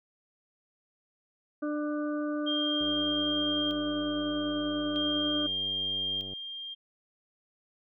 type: harmonic tone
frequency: 297.8 Hz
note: D4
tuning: 24 cents sharp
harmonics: 1 / 2 / 4 / 5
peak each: -30 / -36 / -42 / -44 dBFS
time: 1.62-5.47 s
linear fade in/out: 10 ms
type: tone with tremolo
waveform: sine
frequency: 3201 Hz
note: G7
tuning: 36 cents sharp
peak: -29 dBFS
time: 2.46-6.75 s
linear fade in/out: 20 ms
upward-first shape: square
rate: 0.4 Hz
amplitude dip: 60%
type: click train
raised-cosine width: 2 ms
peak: -33 dBFS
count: 339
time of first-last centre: 2.81-6.335 s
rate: 95.9 Hz
effects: none